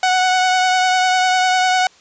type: tone with vibrato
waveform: sawtooth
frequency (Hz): 740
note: F#5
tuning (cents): 0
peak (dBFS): -9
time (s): 0.03-1.87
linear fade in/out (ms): 2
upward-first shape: sine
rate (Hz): 10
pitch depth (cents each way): 16
effects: white hiss -49 dBFS RMS until 2 s + resampled to 16000 Hz